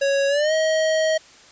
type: tone with pitch glide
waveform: square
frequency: 554.4 to 633.2 Hz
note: C#5 to D#5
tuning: 0 to +30 cents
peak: -18 dBFS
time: 0.01-1.18 s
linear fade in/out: 10 ms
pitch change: +230 cents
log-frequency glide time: 0.28-0.53 s
effects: white hiss -48 dBFS RMS until 1.51 s + resampled to 16000 Hz